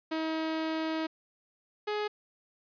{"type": "tone pair in turn", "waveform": "sawtooth", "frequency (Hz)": [318.9, 419.7], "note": ["D#4", "G#4"], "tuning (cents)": [43, 18], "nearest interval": "perfect fourth", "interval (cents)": 475, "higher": "second", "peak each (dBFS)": -26, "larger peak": "neither", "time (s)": [[0.11, 1.07], [1.87, 2.08]], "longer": "first", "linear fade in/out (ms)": 10, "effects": ["resampled to 11025 Hz"]}